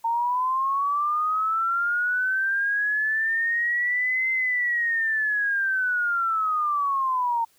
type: linear two-way sweep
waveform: sine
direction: up then down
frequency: 910 to 2072 to 910 Hz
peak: -21 dBFS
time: 0.04-7.45 s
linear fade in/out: 10 ms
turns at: 4.31 s
effects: white hiss -62 dBFS RMS until 7.58 s